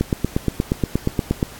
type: click train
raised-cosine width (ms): 3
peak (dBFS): -4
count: 13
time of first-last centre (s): 0.01-1.428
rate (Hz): 8.46
effects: pink hiss -40 dBFS RMS until 1.59 s + AAC 64 kbps